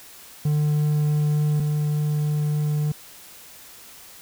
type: tone pair in turn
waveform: triangle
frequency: 149.7 / 149.7 Hz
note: D3 / D3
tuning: +33 / +33 cents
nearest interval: unison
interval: 0 cents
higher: neither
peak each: -16 / -18 dBFS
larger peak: first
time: 0.45-1.6 / 1.6-2.92 s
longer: second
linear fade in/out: 5 ms
effects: white hiss -45 dBFS RMS until 4.21 s